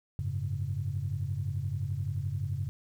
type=chord; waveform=sine; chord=F# suspended second; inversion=none; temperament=just; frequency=92.5 / 104.06 / 138.75 Hz; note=F#2 / G#2 / C#3; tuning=0 / +4 / +2 cents; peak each=-34 dBFS; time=0.19-2.69 s; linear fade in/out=0 ms; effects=tanh soft clip ceiling -21 dBFS + 10-bit